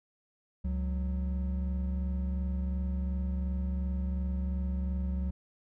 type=tone pair together; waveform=triangle; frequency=69 / 184.21 Hz; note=C#2 / F#3; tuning=-7 / -7 cents; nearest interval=octave + perfect fourth; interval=1700 cents; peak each=-28 / -34 dBFS; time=0.64-5.31 s; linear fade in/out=10 ms; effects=none